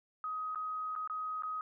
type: tone with dropouts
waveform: sine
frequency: 1259 Hz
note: D#6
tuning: 20 cents sharp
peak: -35 dBFS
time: 0.24-1.61 s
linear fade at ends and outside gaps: 1 ms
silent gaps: 0.548-0.557 / 0.953-0.961 / 1.075-1.098 / 1.423-1.434 s
effects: none